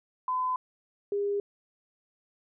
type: tone pair in turn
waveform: sine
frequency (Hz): 1015 / 405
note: B5 / G#4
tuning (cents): +47 / -43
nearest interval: octave + major third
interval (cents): 1590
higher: first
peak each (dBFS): -26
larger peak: neither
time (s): 0.28-0.56 / 1.12-1.4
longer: neither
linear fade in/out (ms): 2
effects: none